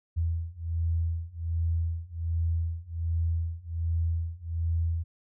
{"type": "beating tone pair", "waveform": "sine", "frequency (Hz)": [82.41, 83.71], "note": ["E2", "E2"], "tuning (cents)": [0, 27], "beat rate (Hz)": 1.3, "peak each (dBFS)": [-30, -29], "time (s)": [0.16, 5.04], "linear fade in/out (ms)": 20, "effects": []}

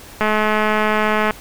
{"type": "click train", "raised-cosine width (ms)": 0.5, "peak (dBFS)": -3, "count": 236, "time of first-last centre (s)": [0.21, 1.308], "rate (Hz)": 214, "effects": ["pink hiss -39 dBFS RMS until 1.4 s"]}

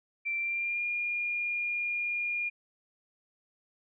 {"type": "tone with pitch glide", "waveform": "sine", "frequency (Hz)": [2349, 2419], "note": ["D7", "D#7"], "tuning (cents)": [0, -49], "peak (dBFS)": -29, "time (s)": [0.25, 2.5], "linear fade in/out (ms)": 20, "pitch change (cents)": 51, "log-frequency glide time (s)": [0.37, 0.84], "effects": []}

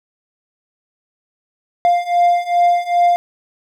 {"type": "beating tone pair", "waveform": "triangle", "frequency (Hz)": [698.5, 701], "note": ["F5", "F5"], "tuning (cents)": [0, 6], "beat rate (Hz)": 2.5, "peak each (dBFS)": [-14, -12], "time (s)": [1.85, 3.16], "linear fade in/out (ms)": 0, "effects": []}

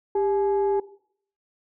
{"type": "tone pair together", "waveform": "sine", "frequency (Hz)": [397.2, 848], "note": ["G4", "G#5"], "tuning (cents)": [23, 36], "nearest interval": "octave + minor second", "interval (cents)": 1313, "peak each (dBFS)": [-20, -27], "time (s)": [0.15, 0.8], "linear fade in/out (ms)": 5, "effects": ["noise-tail reverb RT60 0.6 s tail -18 dB re dry", "tanh soft clip ceiling -14 dBFS"]}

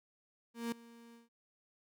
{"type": "tone with ADSR envelope", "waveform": "35% pulse", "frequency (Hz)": 233.1, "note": "A#3", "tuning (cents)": 0, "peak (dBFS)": -32, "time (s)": [0.54, 1.29], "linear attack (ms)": 180, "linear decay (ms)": 4, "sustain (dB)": -21, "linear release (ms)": 150, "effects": []}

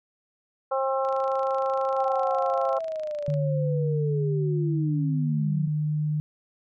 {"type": "harmonic tone", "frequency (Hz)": 267.1, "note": "C4", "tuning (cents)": 36, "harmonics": [2, 3, 4, 5], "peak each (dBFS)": [-25, -29, -31, -33], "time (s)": [0.71, 2.79], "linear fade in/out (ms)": 10}
{"type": "click train", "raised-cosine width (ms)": 0.2, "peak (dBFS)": -29, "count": 61, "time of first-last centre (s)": [1.05, 3.34], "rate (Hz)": 26.2}
{"type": "linear sweep", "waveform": "sine", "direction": "down", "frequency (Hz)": [800, 170], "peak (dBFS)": -28, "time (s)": [1.95, 5.68], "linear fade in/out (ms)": 5}
{"type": "tone with pitch glide", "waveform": "sine", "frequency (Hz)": [148.2, 151.4], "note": ["D3", "D#3"], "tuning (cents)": [16, -47], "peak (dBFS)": -23, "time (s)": [3.28, 6.2], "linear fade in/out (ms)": 0, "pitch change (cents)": 37, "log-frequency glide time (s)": [4.29, 4.84]}
{"effects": []}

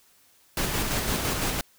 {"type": "noise with tremolo", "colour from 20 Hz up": "pink", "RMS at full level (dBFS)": -26, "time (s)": [0.57, 1.61], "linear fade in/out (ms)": 2, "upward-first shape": "square", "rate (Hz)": 5.9, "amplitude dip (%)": 30, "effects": ["white hiss -60 dBFS RMS until 1.78 s"]}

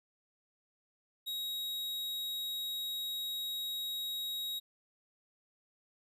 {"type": "tone", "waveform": "45% pulse", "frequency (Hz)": 3800, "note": "A#7", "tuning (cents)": 33, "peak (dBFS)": -36, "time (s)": [1.26, 4.6], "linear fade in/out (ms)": 20, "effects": []}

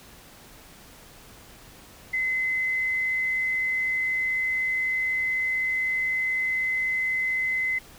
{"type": "tone", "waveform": "sine", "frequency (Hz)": 2044, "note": "C7", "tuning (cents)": -41, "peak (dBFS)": -23, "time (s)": [2.13, 7.79], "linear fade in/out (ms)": 10, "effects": ["pink hiss -49 dBFS RMS until 7.98 s"]}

